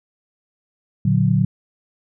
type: chord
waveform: sine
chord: Bb augmented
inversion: none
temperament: equal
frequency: 116.54 / 146.83 / 185 Hz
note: Bb2 / D3 / F#3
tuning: 0 / 0 / 0 cents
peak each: -18 dBFS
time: 1.05-1.45 s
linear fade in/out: 5 ms
effects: none